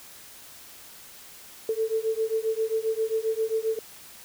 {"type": "beating tone pair", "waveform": "sine", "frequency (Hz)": [440, 447.5], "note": ["A4", "A4"], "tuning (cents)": [0, 29], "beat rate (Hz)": 7.5, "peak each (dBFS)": -27, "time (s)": [1.69, 3.79], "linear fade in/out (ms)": 2, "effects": ["white hiss -47 dBFS RMS until 4.24 s"]}